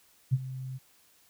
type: tone with ADSR envelope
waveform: sine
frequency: 130.5 Hz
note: C3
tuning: 4 cents flat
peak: -19 dBFS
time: 0.31-0.79 s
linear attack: 25 ms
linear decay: 40 ms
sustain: -16 dB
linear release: 29 ms
effects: white hiss -63 dBFS RMS until 1.29 s